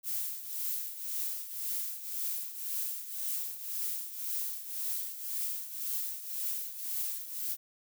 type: noise with tremolo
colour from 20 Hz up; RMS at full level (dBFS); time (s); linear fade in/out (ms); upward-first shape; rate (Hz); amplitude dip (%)
violet; -33; 0.03-7.57; 50; triangle; 1.9; 75
effects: none